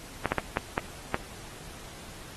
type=clicks; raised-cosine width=0.5 ms; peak=-10 dBFS; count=6; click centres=0.257 / 0.32 / 0.383 / 0.571 / 0.779 / 1.144 s; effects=pink hiss -46 dBFS RMS until 2.36 s + AAC 32 kbps